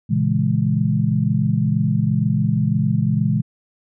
sine chord, A# half-diminished seventh, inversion none, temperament equal, 116.54 / 138.59 / 164.81 / 207.7 Hz, A#2 / C#3 / E3 / G#3, 0 / 0 / 0 / 0 cents, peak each -21 dBFS, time 0.09-3.42 s, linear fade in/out 20 ms, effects none

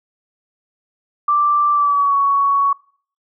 sine tone with pitch glide, 1174.7 to 1117.8 Hz, D6 to C#6, 0 to +14 cents, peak -12 dBFS, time 1.28-2.73 s, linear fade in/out 5 ms, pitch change -86 cents, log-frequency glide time 1.72-2.15 s, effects noise-tail reverb RT60 0.5 s tail -23 dB re dry

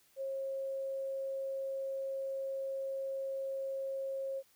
sine tone, 540 Hz, C#5, 45 cents flat, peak -35 dBFS, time 0.16-4.43 s, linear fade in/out 50 ms, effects white hiss -68 dBFS RMS until 4.55 s

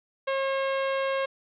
sawtooth tone, 540 Hz, C#5, 45 cents flat, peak -21 dBFS, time 0.27-1.26 s, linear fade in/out 10 ms, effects resampled to 8000 Hz + 9-bit

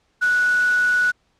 sine tone in noise, 1473 Hz, F#6, 8 cents flat, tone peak -15 dBFS, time 0.21-1.12 s, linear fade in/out 20 ms, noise white, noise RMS -33 dBFS, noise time 0.21-1.12 s, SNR +15 dB, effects pink hiss -65 dBFS RMS until 1.39 s + low-pass 6000 Hz 12 dB/octave

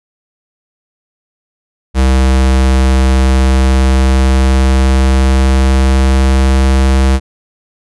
square tone with pitch glide, 65.41 to 66.25 Hz, C2 to C2, 0 to +22 cents, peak -7 dBFS, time 1.94-7.2 s, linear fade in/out 50 ms, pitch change +22 cents, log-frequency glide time 3.1-7.01 s, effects resampled to 24000 Hz

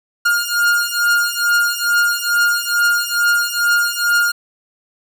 45% pulse beating tone pair, 1414 / 1416.3 Hz, F6 / F6, +21 / +24 cents, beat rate 2.3 Hz, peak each -17 dBFS, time 0.25-4.32 s, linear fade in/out 10 ms, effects none

